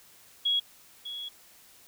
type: tone pair in turn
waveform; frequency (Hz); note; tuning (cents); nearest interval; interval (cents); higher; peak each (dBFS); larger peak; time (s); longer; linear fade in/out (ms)
sine; 3322 / 3345; G#7 / G#7; 0 / +12; unison; 12; second; -23 / -35; first; 0.45-0.6 / 1.05-1.29; second; 10
effects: white hiss -56 dBFS RMS until 1.87 s